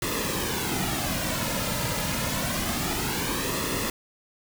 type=noise with flanger; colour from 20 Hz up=pink; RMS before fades=-28 dBFS; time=0.02-3.9 s; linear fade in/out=2 ms; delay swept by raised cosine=1.3 to 2.7 ms; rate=0.27 Hz; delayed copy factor=-0.6; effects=none